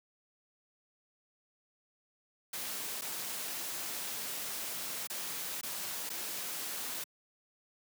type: noise with dropouts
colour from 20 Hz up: white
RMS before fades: -39 dBFS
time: 2.53-7.04 s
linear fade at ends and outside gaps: 5 ms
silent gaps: 3.012-3.018 / 5.072-5.099 / 5.612-5.631 / 6.094-6.1 s
effects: high-pass 150 Hz 12 dB/octave